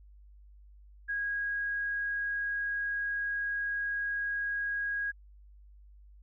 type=tone; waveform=sine; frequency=1644 Hz; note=G#6; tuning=18 cents flat; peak=-30 dBFS; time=1.08-5.12 s; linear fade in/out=20 ms; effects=added 50 Hz sine -52 dBFS peak until 6.22 s